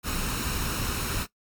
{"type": "noise with comb filter", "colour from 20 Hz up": "pink", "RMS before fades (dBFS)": -29, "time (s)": [0.03, 1.27], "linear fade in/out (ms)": 50, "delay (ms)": 0.74, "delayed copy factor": 0.5, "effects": ["noise-tail reverb RT60 0.1 s tail -17 dB re dry", "MP3 96 kbps"]}